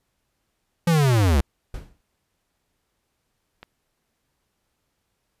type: linear sweep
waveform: square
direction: down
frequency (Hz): 174.61 to 62.5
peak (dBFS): -16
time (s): 0.87-1.41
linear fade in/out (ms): 5
type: clicks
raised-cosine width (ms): 0.3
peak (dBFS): -24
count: 2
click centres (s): 1.276 / 3.63
type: noise with exponential decay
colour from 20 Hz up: brown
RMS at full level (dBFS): -29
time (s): 1.74-2.01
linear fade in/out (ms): 2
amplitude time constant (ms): 57
effects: pink hiss -74 dBFS RMS until 5.4 s + resampled to 32000 Hz